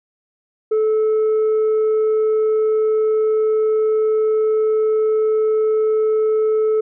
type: tone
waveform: sine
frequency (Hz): 434.6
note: A4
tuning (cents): -21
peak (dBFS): -11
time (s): 0.71-6.81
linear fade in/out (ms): 10
effects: tanh soft clip ceiling -13 dBFS

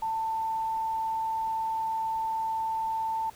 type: tone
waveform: sine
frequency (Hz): 891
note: A5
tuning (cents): +22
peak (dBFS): -27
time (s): 0.02-3.3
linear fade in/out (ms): 5
effects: pink hiss -53 dBFS RMS until 3.35 s

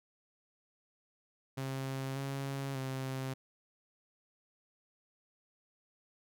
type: tone with pitch steps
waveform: sawtooth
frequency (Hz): 134.1 / 137.2 / 132.4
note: C3 / C#3 / C3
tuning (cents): +43 / -17 / +21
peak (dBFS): -32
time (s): 1.57-3.34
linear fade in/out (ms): 10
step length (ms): 590
effects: none

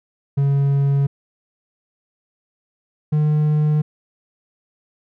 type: tone pair in turn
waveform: triangle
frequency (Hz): 139.6 / 151.34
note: C#3 / D#3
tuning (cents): +13 / -48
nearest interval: minor second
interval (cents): 139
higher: second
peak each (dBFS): -12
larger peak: neither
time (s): 0.37-1.07 / 3.12-3.82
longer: neither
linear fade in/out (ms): 10
effects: none

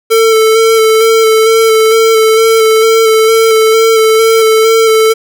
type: tone with vibrato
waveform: square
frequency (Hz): 445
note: A4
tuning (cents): +20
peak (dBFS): -5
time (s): 0.1-5.14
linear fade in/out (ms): 20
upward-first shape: square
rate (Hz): 2.2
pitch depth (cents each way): 17
effects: none

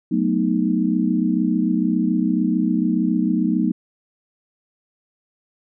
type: chord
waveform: sine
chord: B dominant seventh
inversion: second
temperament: equal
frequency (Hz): 185 / 220 / 246.9 / 311.1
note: F#3 / A3 / B3 / D#4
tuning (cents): 0 / 0 / 0 / 0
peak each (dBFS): -22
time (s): 0.11-3.72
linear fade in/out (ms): 10
effects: none

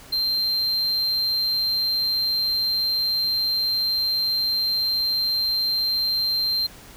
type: tone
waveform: triangle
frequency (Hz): 4153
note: C8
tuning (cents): -14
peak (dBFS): -19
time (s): 0.12-6.67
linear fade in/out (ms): 10
effects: pink hiss -45 dBFS RMS until 6.96 s

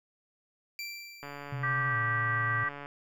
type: tone with exponential decay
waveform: 25% pulse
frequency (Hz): 2349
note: D7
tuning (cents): 0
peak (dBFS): -31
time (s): 0.79-1.99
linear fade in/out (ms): 1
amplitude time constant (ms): 260
type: click train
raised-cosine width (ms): 0.5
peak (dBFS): -27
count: 234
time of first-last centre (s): 1.23-2.859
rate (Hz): 143
type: tone with pitch glide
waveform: sine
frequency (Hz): 130.81 to 115.2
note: C3 to A#2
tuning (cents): 0 to -20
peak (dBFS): -33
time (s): 1.52-2.64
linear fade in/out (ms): 5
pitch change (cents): -220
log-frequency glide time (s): 1.9-1.96
type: chord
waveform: sine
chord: G major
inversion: second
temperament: equal with one note detuned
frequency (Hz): 1174.7 / 1568 / 1938.2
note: D6 / G6 / B6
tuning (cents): 0 / 0 / -33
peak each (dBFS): -32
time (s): 1.63-2.69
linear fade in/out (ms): 5
effects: none

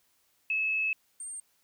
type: tone pair in turn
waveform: sine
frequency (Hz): 2594 / 8695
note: E7 / C#9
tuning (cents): -28 / -34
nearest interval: octave + major sixth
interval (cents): 2094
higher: second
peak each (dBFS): -26 / -37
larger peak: first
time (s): 0.5-0.93 / 1.2-1.4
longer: first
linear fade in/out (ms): 2
effects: white hiss -70 dBFS RMS until 1.63 s

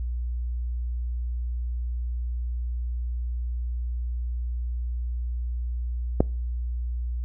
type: click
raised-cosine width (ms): 2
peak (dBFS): -4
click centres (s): 6.205
effects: noise-tail reverb RT60 0.4 s tail -26 dB re dry + added 60 Hz sine -26 dBFS peak until 7.24 s

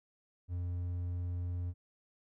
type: tone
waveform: triangle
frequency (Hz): 88.3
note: F2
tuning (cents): +20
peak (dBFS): -32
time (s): 0.48-1.74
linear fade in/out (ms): 50
effects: none

